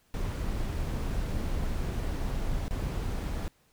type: noise with dropouts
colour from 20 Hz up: brown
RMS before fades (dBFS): -31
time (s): 0.14-3.48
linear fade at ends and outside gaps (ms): 0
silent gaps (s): 2.682-2.709
effects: pink hiss -67 dBFS RMS until 3.72 s